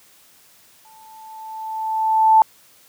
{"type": "tone with exponential growth", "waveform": "sine", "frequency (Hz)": 880, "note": "A5", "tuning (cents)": 0, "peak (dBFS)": -7, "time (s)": [0.85, 2.42], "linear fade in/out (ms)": 1, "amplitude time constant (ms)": 340, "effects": ["white hiss -52 dBFS RMS until 2.88 s", "high-pass 60 Hz 12 dB/octave"]}